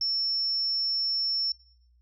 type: tone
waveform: sine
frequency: 5400 Hz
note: E8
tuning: 41 cents sharp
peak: -25 dBFS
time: 0.01-1.52 s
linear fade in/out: 2 ms
effects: noise-tail reverb RT60 0.8 s tail -25 dB re dry + added 60 Hz sine -59 dBFS peak until 2.01 s